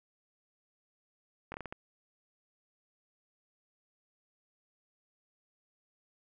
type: slowing click train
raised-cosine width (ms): 0.5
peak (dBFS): -25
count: 6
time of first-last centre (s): 1.52-1.725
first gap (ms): 21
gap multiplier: 1.34
effects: 11-bit